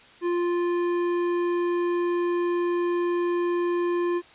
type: tone with tanh clipping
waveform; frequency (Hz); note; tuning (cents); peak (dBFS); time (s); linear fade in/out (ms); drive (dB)
sine; 349; F4; -1; -24; 0.21-4.22; 50; 13
effects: white hiss -51 dBFS RMS until 4.34 s + resampled to 8000 Hz